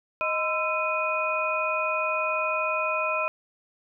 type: tone cluster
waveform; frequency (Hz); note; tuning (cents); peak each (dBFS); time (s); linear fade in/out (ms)
sine; 624 / 1021 / 1333 / 2483; D#5 / C6 / E6 / D#7; +5 / -43 / +19 / -4; -29 / -31 / -30 / -28; 0.21-3.28; 0
effects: none